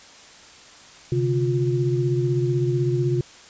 sine tone cluster, 131.1 / 147 / 354.1 Hz, C3 / D3 / F4, +4 / +2 / +24 cents, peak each -21 / -28 / -23 dBFS, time 1.12-3.21 s, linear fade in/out 2 ms, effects white hiss -46 dBFS RMS until 3.49 s + resampled to 16000 Hz

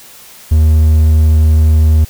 triangle tone, 78 Hz, D#2, 5 cents sharp, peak -3 dBFS, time 0.51-2.05 s, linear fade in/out 10 ms, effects white hiss -37 dBFS RMS until 2.09 s

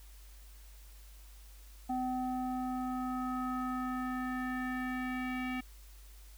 square tone with low-pass filter sweep, 254.2 Hz, C4, 50 cents flat, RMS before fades -36 dBFS, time 1.89-5.61 s, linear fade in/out 10 ms, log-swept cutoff 800 to 2400 Hz, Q 3.7, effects added 50 Hz sine -51 dBFS peak until 6.37 s + white hiss -61 dBFS RMS until 6.37 s

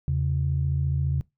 sine tone pair together, 82.41 / 137.04 Hz, E2 / C#3, 0 / -19 cents, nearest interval major sixth, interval 881 cents, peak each -25 / -23 dBFS, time 0.08-1.21 s, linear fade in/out 0 ms, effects noise-tail reverb RT60 0.2 s tail -23 dB re dry + tanh soft clip ceiling -14 dBFS

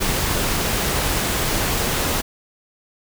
pink noise, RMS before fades -21 dBFS, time 0-2.22 s, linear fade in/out 20 ms, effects none

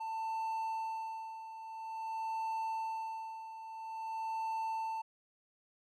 triangle tone with tremolo, 891 Hz, A5, 22 cents sharp, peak -32 dBFS, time 0-5.02 s, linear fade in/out 10 ms, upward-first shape sine, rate 0.49 Hz, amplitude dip 70%, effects none

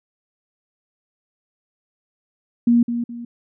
sine tone with echo, 236.9 Hz, A#3, 28 cents sharp, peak -11 dBFS, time 2.67-2.83 s, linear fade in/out 5 ms, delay 210 ms, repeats 2, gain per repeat -9 dB, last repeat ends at 3.25 s, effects none

